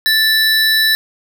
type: tone pair together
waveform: square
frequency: 1760 / 3942 Hz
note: A6 / B7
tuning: 0 / -4 cents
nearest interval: octave + major second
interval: 1396 cents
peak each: -14 dBFS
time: 0.06-0.95 s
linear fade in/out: 0 ms
effects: none